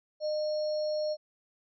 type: tone with sample-and-hold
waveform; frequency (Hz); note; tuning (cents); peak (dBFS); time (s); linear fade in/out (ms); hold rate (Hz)
sine; 610; D#5; -34; -28; 0.2-1.17; 50; 4900
effects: resampled to 16000 Hz